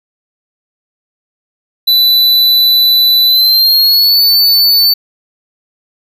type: tone with pitch glide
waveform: square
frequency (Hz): 3984 to 4498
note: B7 to C#8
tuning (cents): +14 to +24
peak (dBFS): -6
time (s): 1.87-4.94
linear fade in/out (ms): 10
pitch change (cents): +210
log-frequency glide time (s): 3.26-4.2
effects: none